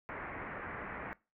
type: low-pass noise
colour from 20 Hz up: white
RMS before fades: -43 dBFS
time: 0.09-1.13 s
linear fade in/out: 0 ms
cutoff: 2100 Hz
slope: 48 dB/octave
effects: noise-tail reverb RT60 0.3 s tail -22 dB re dry